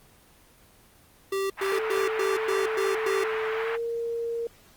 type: tone bursts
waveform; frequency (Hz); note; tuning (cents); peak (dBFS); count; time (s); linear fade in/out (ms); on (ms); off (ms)
square; 390; G4; -9; -26; 7; 1.32-3.24; 5; 180; 110
type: band-pass noise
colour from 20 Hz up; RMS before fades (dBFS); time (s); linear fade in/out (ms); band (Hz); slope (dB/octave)
white; -34; 1.57-3.77; 20; 790 to 2100; 24
type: tone with pitch glide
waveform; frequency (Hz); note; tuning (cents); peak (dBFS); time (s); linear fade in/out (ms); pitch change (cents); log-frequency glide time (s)
sine; 440 to 465.1; A4 to A#4; 0 to -4; -27; 1.72-4.47; 2; +96; 3.51-3.8
effects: pink hiss -56 dBFS RMS until 4.76 s + Opus 24 kbps